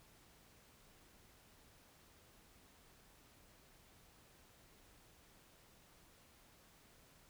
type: silence
effects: pink hiss -66 dBFS RMS until 7.29 s